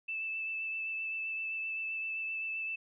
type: tone with vibrato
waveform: sine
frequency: 2637 Hz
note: E7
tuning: in tune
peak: -34 dBFS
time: 0.08-2.76 s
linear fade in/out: 10 ms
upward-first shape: triangle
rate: 7.7 Hz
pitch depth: 16 cents each way
effects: none